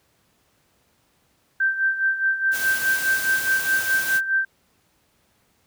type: tone with tremolo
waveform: sine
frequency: 1564 Hz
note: G6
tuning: 4 cents flat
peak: -16 dBFS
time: 1.6-4.45 s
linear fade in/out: 5 ms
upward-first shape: sine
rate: 4.8 Hz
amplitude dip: 70%
type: noise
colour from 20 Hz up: white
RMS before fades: -30 dBFS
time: 2.51-4.21 s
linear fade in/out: 50 ms
effects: pink hiss -64 dBFS RMS until 5.66 s + high-pass 60 Hz 12 dB/octave